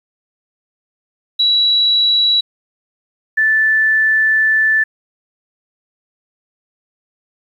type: tone pair in turn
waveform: sine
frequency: 3913 / 1755.7 Hz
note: B7 / A6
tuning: -17 / -4 cents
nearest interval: octave + major second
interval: 1387 cents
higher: first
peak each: -10 dBFS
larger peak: neither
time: 1.39-2.41 / 3.37-4.84 s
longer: second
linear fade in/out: 10 ms
effects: 8-bit